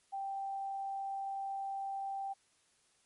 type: tone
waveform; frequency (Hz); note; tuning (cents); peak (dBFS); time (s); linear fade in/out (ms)
sine; 784; G5; 0; -36; 0.12-2.34; 20
effects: white hiss -71 dBFS RMS until 3.05 s + MP3 48 kbps